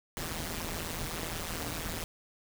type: noise with amplitude modulation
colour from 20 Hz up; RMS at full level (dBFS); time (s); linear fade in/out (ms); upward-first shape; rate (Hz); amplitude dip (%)
pink; -33; 0.17-2.04; 0; sine; 164; 90
effects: none